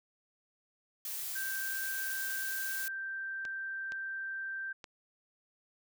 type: noise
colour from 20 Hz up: blue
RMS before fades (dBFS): -39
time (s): 1.05-2.88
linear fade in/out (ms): 2
type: tone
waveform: sine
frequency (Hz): 1568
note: G6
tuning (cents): 0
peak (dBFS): -36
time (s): 1.35-4.73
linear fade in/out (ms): 10
type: clicks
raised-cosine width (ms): 0.2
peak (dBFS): -28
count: 3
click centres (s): 3.452 / 3.921 / 4.842
effects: none